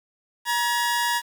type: tone pair together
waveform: sawtooth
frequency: 952 / 1691.4 Hz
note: A#5 / G#6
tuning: +36 / +31 cents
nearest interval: minor seventh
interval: 995 cents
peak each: -19 / -23 dBFS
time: 0.45-1.22 s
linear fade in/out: 50 ms
effects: 8-bit